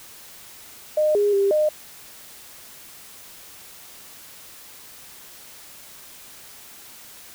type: tone with pitch steps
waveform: sine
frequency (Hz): 611 / 410.6 / 396.6 / 610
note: D#5 / G#4 / G4 / D#5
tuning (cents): -32 / -20 / +20 / -34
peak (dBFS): -16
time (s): 0.97-1.69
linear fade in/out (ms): 5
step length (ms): 180
effects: white hiss -44 dBFS RMS until 7.34 s